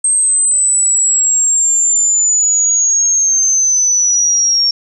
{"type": "linear sweep", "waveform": "sine", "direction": "down", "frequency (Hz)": [8372, 5500], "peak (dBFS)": -9, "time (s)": [0.04, 4.71], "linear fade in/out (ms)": 5, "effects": []}